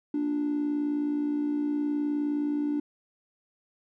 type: tone with amplitude modulation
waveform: triangle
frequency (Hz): 293.7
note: D4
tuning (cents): 0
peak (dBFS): -19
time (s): 0.14-2.8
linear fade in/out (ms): 5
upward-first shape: sine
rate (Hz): 59.3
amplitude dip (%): 65
effects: tanh soft clip ceiling -21 dBFS